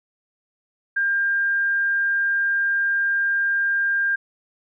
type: tone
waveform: sine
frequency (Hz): 1600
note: G6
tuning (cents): +35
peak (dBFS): -18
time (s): 0.96-4.16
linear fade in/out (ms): 10
effects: none